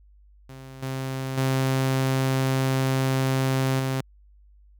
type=tone with level steps; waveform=sawtooth; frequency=132.5 Hz; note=C3; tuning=22 cents sharp; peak=-36 / -24 / -17 / -20 dBFS; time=0.49-4.01 s; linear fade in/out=5 ms; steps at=0.82 / 1.37 / 3.79 s; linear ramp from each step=10 ms; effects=added 50 Hz sine -51 dBFS peak until 4.79 s